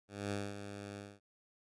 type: tone with ADSR envelope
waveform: 10% pulse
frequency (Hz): 101.2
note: G#2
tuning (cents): -44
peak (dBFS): -27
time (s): 0.08-1.2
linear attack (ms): 230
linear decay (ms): 230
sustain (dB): -9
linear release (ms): 220
effects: resampled to 24000 Hz